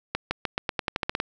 accelerating click train, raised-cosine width 0.3 ms, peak -9 dBFS, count 12, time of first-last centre 0.15-1.201 s, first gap 160 ms, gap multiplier 0.89, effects none

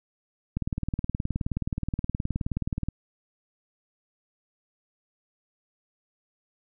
click train, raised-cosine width 5 ms, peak -15 dBFS, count 45, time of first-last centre 0.57-2.886 s, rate 19 Hz, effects none

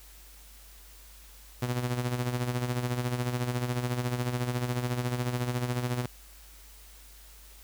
sawtooth tone with tremolo, 123.2 Hz, B2, 4 cents flat, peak -22 dBFS, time 1.62-6.06 s, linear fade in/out 5 ms, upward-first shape sine, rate 14 Hz, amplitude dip 60%, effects added 50 Hz sine -51 dBFS peak until 7.63 s + white hiss -54 dBFS RMS until 7.63 s

